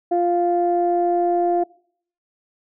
sine tone pair together, 349.2 / 698.5 Hz, F4 / F5, 0 / 0 cents, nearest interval octave, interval 1200 cents, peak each -18 / -18 dBFS, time 0.11-1.64 s, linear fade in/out 10 ms, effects noise-tail reverb RT60 0.6 s tail -24 dB re dry + tanh soft clip ceiling -9 dBFS

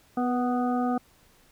harmonic tone with a mistuned harmonic, 247.7 Hz, B3, 5 cents sharp, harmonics 1 / 2 / 3 / 5 / 6, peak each -25 / -34 / -29 / -35 / -45 dBFS, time 0.17-0.98 s, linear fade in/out 5 ms, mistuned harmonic 2, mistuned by -21 cents, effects pink hiss -60 dBFS RMS until 1.51 s

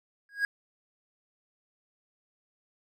triangle tone with exponential growth, 1642 Hz, G#6, 20 cents flat, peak -19 dBFS, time 0.29-0.45 s, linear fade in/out 1 ms, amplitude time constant 34 ms, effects none

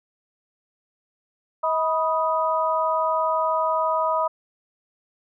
sine tone cluster, 638 / 981 / 1249 Hz, D#5 / B5 / D#6, +43 / -12 / +6 cents, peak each -24 / -23 / -25 dBFS, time 1.63-4.28 s, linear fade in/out 10 ms, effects none

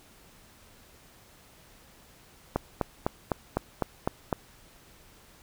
click train, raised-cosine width 1 ms, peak -11 dBFS, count 8, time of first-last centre 2.56-4.328 s, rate 3.96 Hz, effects pink hiss -56 dBFS RMS until 5.42 s

